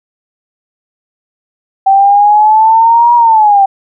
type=exponential two-way sweep; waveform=sine; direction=up then down; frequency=773 to 960 to 773 Hz; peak=-3 dBFS; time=1.86-3.66 s; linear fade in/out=10 ms; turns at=3.15 s; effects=none